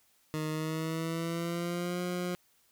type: tone with pitch glide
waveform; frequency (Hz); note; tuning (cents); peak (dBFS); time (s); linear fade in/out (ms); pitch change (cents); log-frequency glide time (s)
20% pulse; 155.3 to 178.39; D#3 to F3; -3 to +37; -27; 0.34-2.35; 0; +240; 0.5-2.01
effects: white hiss -68 dBFS RMS until 2.71 s